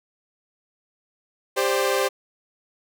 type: chord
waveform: sawtooth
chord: G suspended fourth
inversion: none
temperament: equal with one note detuned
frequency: 396.3 / 523.3 / 587.3 Hz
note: G4 / C5 / D5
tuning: +19 / 0 / 0 cents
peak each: -20 / -19 / -24 dBFS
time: 1.56-2.09 s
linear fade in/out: 20 ms
effects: none